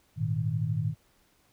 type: chord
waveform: sine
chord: Ab suspended second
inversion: none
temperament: equal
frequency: 103.83 / 116.54 / 155.56 Hz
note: Ab2 / Bb2 / Eb3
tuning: 0 / 0 / 0 cents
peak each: -32 / -30 / -30 dBFS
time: 0.16-0.95 s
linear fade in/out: 50 ms
effects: pink hiss -66 dBFS RMS until 1.52 s